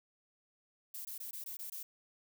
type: noise bursts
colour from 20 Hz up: violet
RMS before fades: -44 dBFS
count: 7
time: 0.94-1.83 s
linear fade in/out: 5 ms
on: 110 ms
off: 20 ms
effects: none